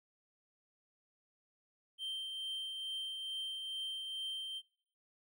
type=tone with tremolo; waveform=triangle; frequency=3136 Hz; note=G7; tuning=in tune; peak=-36 dBFS; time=1.98-4.62 s; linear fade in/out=50 ms; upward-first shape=triangle; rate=2.3 Hz; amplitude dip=35%; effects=noise-tail reverb RT60 0.7 s tail -26 dB re dry